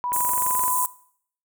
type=tone with pitch glide; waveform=sine; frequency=982 to 1000.3 Hz; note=B5 to B5; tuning=-10 to +22 cents; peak=-24 dBFS; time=0.04-0.85 s; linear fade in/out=0 ms; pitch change=+32 cents; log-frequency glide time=0.26-0.49 s
type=click train; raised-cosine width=0.5 ms; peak=-20 dBFS; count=14; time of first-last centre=0.12-0.68 s; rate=23.2 Hz
type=high-pass noise; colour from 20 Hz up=pink; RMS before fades=-25 dBFS; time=0.13-0.86 s; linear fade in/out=0 ms; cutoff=7600 Hz; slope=48 dB/octave
effects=noise-tail reverb RT60 0.6 s tail -19 dB re dry